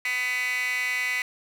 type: tone with high-pass filter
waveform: 15% pulse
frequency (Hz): 250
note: B3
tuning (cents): +21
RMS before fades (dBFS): -27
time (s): 0.05-1.22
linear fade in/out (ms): 2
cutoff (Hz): 2000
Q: 9.1
effects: none